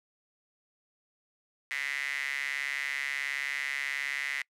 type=tone with high-pass filter; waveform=square; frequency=69.3 Hz; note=C#2; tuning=in tune; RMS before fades=-34 dBFS; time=1.71-4.42 s; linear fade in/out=0 ms; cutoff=2000 Hz; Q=8.3; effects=noise-tail reverb RT60 0.1 s tail -25 dB re dry + low-pass 11000 Hz 12 dB/octave